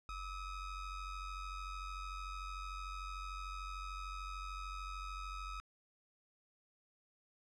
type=ring-modulated tone; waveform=square; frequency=622.3 Hz; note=D#5; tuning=in tune; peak=-40 dBFS; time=0.09-5.6 s; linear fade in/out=0 ms; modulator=669 Hz; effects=low-pass 6000 Hz 12 dB/octave